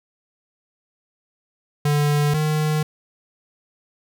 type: tone pair in turn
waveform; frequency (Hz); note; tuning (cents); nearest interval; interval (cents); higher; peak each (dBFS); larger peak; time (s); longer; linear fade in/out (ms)
square; 146.83 / 153.38; D3 / D#3; 0 / -24; minor second; 76; second; -17 / -19; first; 1.85-2.34 / 2.34-2.83; neither; 5
effects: none